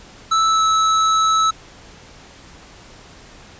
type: tone with pitch glide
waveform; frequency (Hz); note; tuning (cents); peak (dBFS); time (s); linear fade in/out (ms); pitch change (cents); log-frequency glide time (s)
square; 1315 to 1303.7; E6 to E6; -5 to -20; -14; 0.31-1.51; 10; -15; 0.47-0.63
effects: pink hiss -43 dBFS RMS until 3.59 s + resampled to 16000 Hz